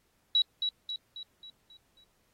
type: tone with echo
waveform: sine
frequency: 3900 Hz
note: B7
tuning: 23 cents flat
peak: -21 dBFS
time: 0.35-0.42 s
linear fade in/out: 2 ms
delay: 270 ms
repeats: 6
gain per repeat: -6 dB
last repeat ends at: 2.04 s
effects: pink hiss -72 dBFS RMS until 2.33 s + AAC 48 kbps